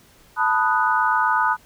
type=chord; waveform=sine; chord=B dominant seventh; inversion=third; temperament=equal; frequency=880 / 987.8 / 1244.5 / 1480 Hz; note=A5 / B5 / D#6 / F#6; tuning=0 / 0 / 0 / 0 cents; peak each=-22 dBFS; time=0.36-1.57 s; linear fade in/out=50 ms; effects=pink hiss -53 dBFS RMS until 1.65 s